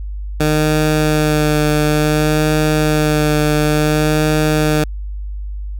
15% pulse tone with vibrato, 152.2 Hz, D#3, 38 cents flat, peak -6 dBFS, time 0.4-4.84 s, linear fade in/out 5 ms, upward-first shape sine, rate 0.57 Hz, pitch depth 18 cents each way, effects added 50 Hz sine -22 dBFS peak until 5.79 s

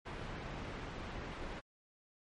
pink low-pass noise, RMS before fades -44 dBFS, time 0.05-1.61 s, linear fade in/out 20 ms, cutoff 2500 Hz, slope 12 dB/octave, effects MP3 48 kbps

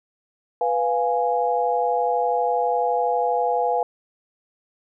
sine chord, F diminished, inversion second, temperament equal, 493.9 / 698.5 / 830.6 Hz, Cb5 / F5 / Ab5, 0 / 0 / 0 cents, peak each -23 dBFS, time 0.61-3.83 s, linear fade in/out 2 ms, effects none

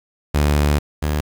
sawtooth tone pair in turn, 73.42 / 75.01 Hz, D2 / D2, 0 / +37 cents, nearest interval unison, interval 37 cents, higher second, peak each -10 / -14 dBFS, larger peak first, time 0.34-0.79 / 1.02-1.21 s, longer first, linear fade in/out 10 ms, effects 7-bit

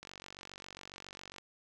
click train, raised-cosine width 0.2 ms, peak -29 dBFS, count 65, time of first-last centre 0.03-1.383 s, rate 47.3 Hz, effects none

